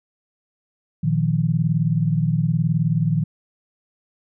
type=chord; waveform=sine; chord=Bb suspended fourth; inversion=none; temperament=equal; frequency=116.54 / 155.56 / 174.61 Hz; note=Bb2 / Eb3 / F3; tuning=0 / 0 / 0 cents; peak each=-23 / -19 / -23 dBFS; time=1.03-3.24 s; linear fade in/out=10 ms; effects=none